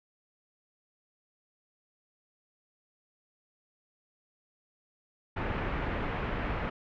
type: low-pass noise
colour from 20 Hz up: pink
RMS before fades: -33 dBFS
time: 5.36-6.7 s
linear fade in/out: 10 ms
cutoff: 2400 Hz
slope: 24 dB/octave
effects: none